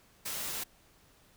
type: noise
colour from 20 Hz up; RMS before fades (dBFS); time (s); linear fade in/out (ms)
white; -37; 0.25-0.64; 10
effects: pink hiss -63 dBFS RMS until 1.36 s